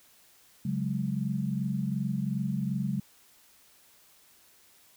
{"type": "chord", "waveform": "sine", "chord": "C# suspended fourth", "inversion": "none", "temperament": "equal", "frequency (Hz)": [138.59, 185, 207.7], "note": ["C#3", "F#3", "G#3"], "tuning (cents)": [0, 0, 0], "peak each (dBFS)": -32, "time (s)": [0.65, 3], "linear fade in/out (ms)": 5, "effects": ["white hiss -60 dBFS RMS until 4.96 s"]}